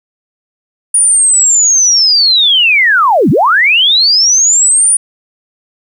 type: linear two-way sweep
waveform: sine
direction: down then up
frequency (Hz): 9650 to 123.47 to 9650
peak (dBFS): -5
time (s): 0.94-4.97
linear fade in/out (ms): 5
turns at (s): 3.3
effects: 7-bit